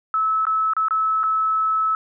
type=tone with dropouts; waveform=sine; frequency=1300 Hz; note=E6; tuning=24 cents flat; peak=-17 dBFS; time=0.14-1.95 s; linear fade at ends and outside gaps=1 ms; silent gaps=0.453-0.468 / 0.735-0.766 / 0.884-0.908 / 1.233-1.238 s; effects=none